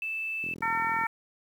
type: tone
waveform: sine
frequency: 2637 Hz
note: E7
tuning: in tune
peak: -30 dBFS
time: 0.02-0.54 s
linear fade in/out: 2 ms
type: click train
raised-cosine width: 3 ms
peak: -28 dBFS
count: 26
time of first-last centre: 0.44-1.037 s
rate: 41.9 Hz
type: harmonic tone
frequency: 453.4 Hz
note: A#4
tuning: 48 cents flat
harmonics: 2 / 3 / 4 / 5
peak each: -29 / -31 / -32 / -33 dBFS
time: 0.62-1.07 s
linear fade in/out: 5 ms
effects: high-pass 150 Hz 12 dB/octave + 9-bit